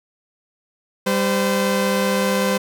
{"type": "tone pair together", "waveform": "sawtooth", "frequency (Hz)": [196.6, 514.1], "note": ["G3", "C5"], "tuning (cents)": [5, -31], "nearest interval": "octave + perfect fourth", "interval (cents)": 1664, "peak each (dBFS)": -16, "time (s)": [1.06, 2.58], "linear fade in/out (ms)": 10, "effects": []}